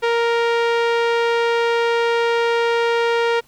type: tone with low-pass filter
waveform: sawtooth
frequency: 466.8 Hz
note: A#4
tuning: 2 cents sharp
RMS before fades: -18 dBFS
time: 0.02-3.41 s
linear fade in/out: 20 ms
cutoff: 3100 Hz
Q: 0.9
effects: pink hiss -54 dBFS RMS until 3.47 s